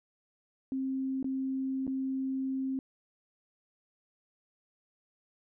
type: tone with dropouts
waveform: sine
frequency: 265.3 Hz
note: C4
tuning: 24 cents sharp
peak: -30 dBFS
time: 0.72-2.79 s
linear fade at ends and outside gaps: 1 ms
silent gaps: 1.228-1.244 / 1.868-1.877 s
effects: none